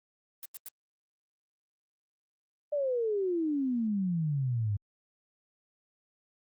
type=noise bursts; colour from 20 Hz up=blue; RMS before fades=-41 dBFS; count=3; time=0.43-0.684 s; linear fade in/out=0 ms; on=24 ms; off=91 ms
type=exponential sweep; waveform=sine; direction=down; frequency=601 to 98.6 Hz; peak=-27 dBFS; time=2.72-4.77 s; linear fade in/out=10 ms
effects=Opus 24 kbps